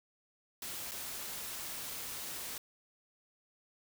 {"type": "noise with dropouts", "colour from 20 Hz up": "white", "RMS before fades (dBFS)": -42, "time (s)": [0.62, 2.58], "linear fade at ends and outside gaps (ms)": 2, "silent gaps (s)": [0.912, 0.917], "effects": []}